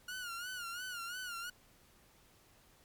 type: tone with vibrato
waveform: sawtooth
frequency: 1436 Hz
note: F6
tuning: 48 cents sharp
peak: -37 dBFS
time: 0.08-1.5 s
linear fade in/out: 5 ms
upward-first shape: sine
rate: 2.9 Hz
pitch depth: 90 cents each way
effects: pink hiss -65 dBFS RMS until 2.84 s + MP3 96 kbps